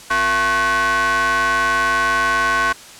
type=ring-modulated tone; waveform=45% pulse; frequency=207.7 Hz; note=G#3; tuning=in tune; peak=-12 dBFS; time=0.1-2.73 s; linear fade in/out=10 ms; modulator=1300 Hz; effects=white hiss -39 dBFS RMS until 2.99 s + low-pass 9000 Hz 12 dB/octave